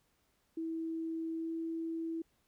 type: tone with pitch glide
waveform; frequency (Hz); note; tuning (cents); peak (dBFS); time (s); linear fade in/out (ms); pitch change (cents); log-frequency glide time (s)
sine; 325.7 to 327.8; E4 to E4; -21 to -10; -35; 0.57-2.22; 5; +11; 1.36-1.51
effects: pink hiss -75 dBFS RMS until 2.47 s